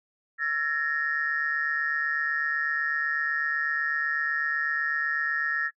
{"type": "tone cluster", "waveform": "sine", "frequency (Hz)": [1342, 1702, 1850], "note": ["E6", "G#6", "A#6"], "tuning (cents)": [31, 42, -14], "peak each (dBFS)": [-33, -28, -27], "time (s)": [0.38, 5.71], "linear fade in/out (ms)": 50, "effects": ["noise-tail reverb RT60 0.1 s tail -26 dB re dry", "tanh soft clip ceiling -16 dBFS"]}